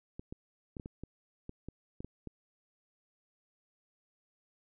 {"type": "clicks", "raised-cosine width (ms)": 3, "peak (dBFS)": -29, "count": 11, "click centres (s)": [0.195, 0.325, 0.768, 0.798, 0.859, 1.036, 1.494, 1.686, 2.005, 2.046, 2.273], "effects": []}